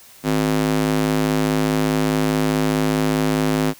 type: tone with high-pass filter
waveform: square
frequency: 52.4 Hz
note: G#1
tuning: 16 cents sharp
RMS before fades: -19 dBFS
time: 0.23-3.74 s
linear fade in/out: 50 ms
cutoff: 220 Hz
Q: 1.9
effects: white hiss -46 dBFS RMS until 3.79 s